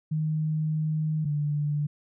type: tone pair in turn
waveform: sine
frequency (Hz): 155.4 / 147.54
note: D#3 / D3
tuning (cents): -2 / +8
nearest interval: minor second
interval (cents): 90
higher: first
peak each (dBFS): -24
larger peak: neither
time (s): 0.11-1.25 / 1.25-1.87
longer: first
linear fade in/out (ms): 10
effects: none